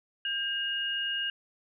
sine tone pair together, 1602 / 2854 Hz, G6 / F7, +37 / +37 cents, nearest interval minor seventh, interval 1000 cents, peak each -34 / -30 dBFS, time 0.25-1.3 s, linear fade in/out 2 ms, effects none

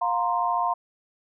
sine chord, F suspended fourth, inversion none, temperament equal with one note detuned, 707.8 / 932.3 / 1046.5 Hz, F5 / Bb5 / C6, +23 / 0 / 0 cents, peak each -26 dBFS, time 0.01-0.74 s, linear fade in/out 10 ms, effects none

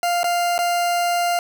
40% pulse tone with dropouts, 698.5 Hz, F5, in tune, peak -17 dBFS, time 0.03-1.39 s, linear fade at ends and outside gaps 1 ms, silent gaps 0.232-0.242 / 0.58-0.589 s, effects none

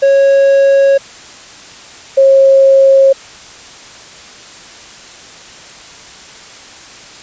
triangle / sine tone pair in turn, 550 / 541.2 Hz, C#5 / C#5, -14 / -42 cents, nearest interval unison, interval 28 cents, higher first, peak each -3 dBFS, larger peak neither, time 0.02-0.98 / 2.17-3.13 s, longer neither, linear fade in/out 10 ms, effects white hiss -34 dBFS RMS until 7.22 s + resampled to 16000 Hz

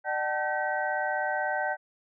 sine tone cluster, 600 / 759 / 875 / 1538 / 1916 Hz, D5 / F#5 / A5 / G6 / A#6, +37 / +44 / -10 / -33 / +47 cents, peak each -33 / -31 / -35 / -31 / -38 dBFS, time 0.04-1.77 s, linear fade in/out 50 ms, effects none

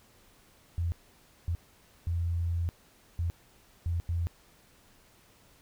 sine tone bursts at uneven times, 85.2 Hz, F2, 42 cents flat, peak -27 dBFS, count 6, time 0.78-0.92 / 1.48-1.55 / 2.07-2.69 / 3.19-3.3 / 3.86-4 / 4.09-4.27 s, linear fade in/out 0 ms, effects pink hiss -61 dBFS RMS until 5.61 s

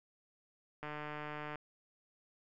click train, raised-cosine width 0.5 ms, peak -28 dBFS, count 110, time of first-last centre 0.83-1.557 s, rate 150 Hz, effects none

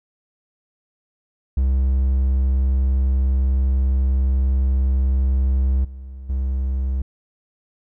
triangle tone with level steps, 65.8 Hz, C2, 10 cents sharp, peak -13 / -30 / -17 dBFS, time 1.57-7.02 s, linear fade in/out 5 ms, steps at 5.84 / 6.29 s, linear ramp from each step 10 ms, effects none

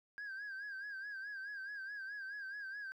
sine tone with vibrato, 1612 Hz, G6, 48 cents sharp, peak -40 dBFS, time 0.18-2.92 s, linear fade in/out 0 ms, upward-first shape sine, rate 4.7 Hz, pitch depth 82 cents each way, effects tanh soft clip ceiling -41 dBFS + 13-bit

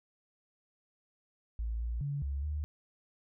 sine tone with pitch steps, 56.2 / 58.4 / 142.3 / 69.5 / 74.8 Hz, A1 / A#1 / C#3 / C#2 / D2, +37 / +4 / +46 / +5 / +32 cents, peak -32 dBFS, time 1.59-2.64 s, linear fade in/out 0 ms, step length 210 ms, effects none

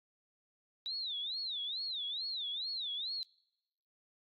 sine tone with vibrato, 3807 Hz, A#7, 36 cents sharp, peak -36 dBFS, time 0.86-3.23 s, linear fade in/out 0 ms, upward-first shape sine, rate 2.3 Hz, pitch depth 230 cents each way, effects noise-tail reverb RT60 0.9 s tail -26 dB re dry + AAC 64 kbps

